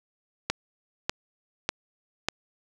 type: click train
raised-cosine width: 0.2 ms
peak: -7 dBFS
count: 4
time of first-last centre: 0.5-2.286 s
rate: 1.68 Hz
effects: 8-bit